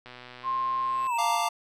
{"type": "click train", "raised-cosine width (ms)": 0.3, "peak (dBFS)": -28, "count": 126, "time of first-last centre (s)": [0.06, 1.068], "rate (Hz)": 124}
{"type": "tone with pitch glide", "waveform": "sine", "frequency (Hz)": [1059, 932.6], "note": ["C6", "A#5"], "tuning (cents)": [21, 1], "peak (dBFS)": -25, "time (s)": [0.43, 1.39], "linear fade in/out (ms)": 50, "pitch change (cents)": -220, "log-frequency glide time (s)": [1.07, 1.14]}
{"type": "tone with exponential growth", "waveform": "square", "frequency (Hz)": 2637, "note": "E7", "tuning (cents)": 0, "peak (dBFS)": -31, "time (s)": [0.8, 1.18], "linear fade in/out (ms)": 5, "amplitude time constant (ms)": 82}
{"type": "chord", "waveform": "square", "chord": "Bb major seventh", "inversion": "second", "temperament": "equal with one note detuned", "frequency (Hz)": [698.5, 882.5, 932.3, 1174.7], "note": ["F5", "A5", "Bb5", "D6"], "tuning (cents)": [0, 5, 0, 0], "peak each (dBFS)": -31, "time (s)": [1.18, 1.49], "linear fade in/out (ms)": 10}
{"effects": ["low-pass 12000 Hz 12 dB/octave"]}